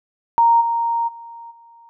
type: tone with level steps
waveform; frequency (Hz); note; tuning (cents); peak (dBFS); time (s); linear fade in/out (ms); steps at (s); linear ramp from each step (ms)
sine; 930; A#5; -4; -10 / -17 / -34 / -44; 0.38-1.89; 0; 0.6 / 1.07 / 1.5; 20
effects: none